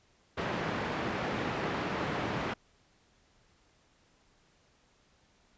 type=band-pass noise; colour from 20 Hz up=pink; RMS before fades=-34 dBFS; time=0.37-2.54 s; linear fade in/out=10 ms; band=140 to 2200 Hz; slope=12 dB/octave; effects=pink hiss -67 dBFS RMS until 5.57 s + resampled to 16000 Hz